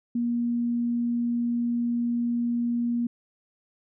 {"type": "tone", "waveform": "sine", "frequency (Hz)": 237.7, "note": "A#3", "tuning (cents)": 34, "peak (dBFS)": -23, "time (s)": [0.15, 3.07], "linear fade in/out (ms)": 5, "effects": []}